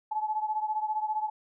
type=beating tone pair; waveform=sine; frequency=856 / 871 Hz; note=A5 / A5; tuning=-48 / -18 cents; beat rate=15 Hz; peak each=-29 / -33 dBFS; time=0.11-1.3 s; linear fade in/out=10 ms; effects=none